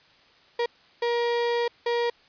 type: tone bursts at uneven times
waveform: 35% pulse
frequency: 473.9 Hz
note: A#4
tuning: 28 cents sharp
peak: -21 dBFS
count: 3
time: 0.59-0.66 / 1.02-1.68 / 1.86-2.1 s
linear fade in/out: 5 ms
effects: white hiss -57 dBFS RMS until 2.28 s + resampled to 11025 Hz